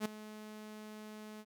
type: tone with ADSR envelope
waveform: sawtooth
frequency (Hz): 214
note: A3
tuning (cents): -48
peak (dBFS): -27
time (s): 0-1.45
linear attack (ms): 54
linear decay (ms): 7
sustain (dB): -16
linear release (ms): 51
effects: none